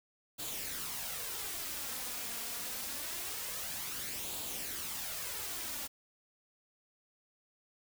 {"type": "noise with flanger", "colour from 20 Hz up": "white", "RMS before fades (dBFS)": -40, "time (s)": [0.38, 5.88], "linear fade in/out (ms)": 20, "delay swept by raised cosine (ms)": [0.26, 4.26], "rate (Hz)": 0.25, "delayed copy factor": 0.5, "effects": []}